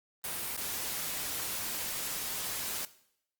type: noise with dropouts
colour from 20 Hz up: white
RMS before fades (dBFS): -36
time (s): 0.24-2.85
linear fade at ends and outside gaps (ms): 1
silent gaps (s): 0.566-0.576
effects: noise-tail reverb RT60 0.7 s tail -17 dB re dry + Opus 32 kbps